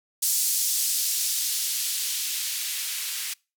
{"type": "noise with band-pass filter sweep", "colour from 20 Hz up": "violet", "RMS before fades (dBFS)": -27, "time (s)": [0.22, 3.34], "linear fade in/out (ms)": 10, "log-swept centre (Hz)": [6300, 2200], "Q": 0.92, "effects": ["noise-tail reverb RT60 0.3 s tail -26 dB re dry"]}